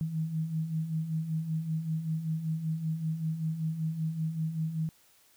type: beating tone pair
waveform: sine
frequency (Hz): 155.56 / 160.76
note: D#3 / E3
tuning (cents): 0 / -43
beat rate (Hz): 5.2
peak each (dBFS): -37 / -30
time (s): 0.01-4.89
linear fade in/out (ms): 0
effects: white hiss -63 dBFS RMS until 5.36 s